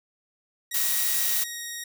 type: tone with pitch glide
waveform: 10% pulse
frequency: 1900 to 1880.3 Hz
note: A#6 to A#6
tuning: +33 to +14 cents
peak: -24 dBFS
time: 0.71-1.84 s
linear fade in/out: 5 ms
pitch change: -19 cents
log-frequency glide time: 1.25-1.58 s
type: noise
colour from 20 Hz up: blue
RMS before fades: -25 dBFS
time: 0.74-1.44 s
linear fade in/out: 5 ms
effects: none